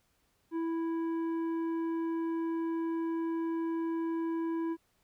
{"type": "tone with tanh clipping", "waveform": "sine", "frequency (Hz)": 329.6, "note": "E4", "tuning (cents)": 0, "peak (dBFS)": -32, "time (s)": [0.51, 4.77], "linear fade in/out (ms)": 50, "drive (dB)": 9, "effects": ["pink hiss -73 dBFS RMS until 5.03 s"]}